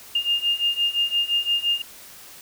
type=beating tone pair; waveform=sine; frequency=2817 / 2822.8 Hz; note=F7 / F7; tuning=+14 / +18 cents; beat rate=5.8 Hz; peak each=-24 / -22 dBFS; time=0.15-1.82 s; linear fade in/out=5 ms; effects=white hiss -44 dBFS RMS until 2.41 s